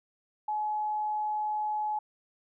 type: tone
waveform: sine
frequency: 849 Hz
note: G#5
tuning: 38 cents sharp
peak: -28 dBFS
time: 0.48-1.99 s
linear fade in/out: 5 ms
effects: none